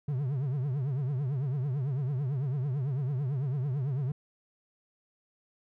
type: tone with vibrato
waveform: triangle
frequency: 135.5 Hz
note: C#3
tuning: 39 cents flat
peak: -26 dBFS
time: 0.08-4.12 s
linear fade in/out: 5 ms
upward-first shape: triangle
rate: 9 Hz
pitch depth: 210 cents each way
effects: none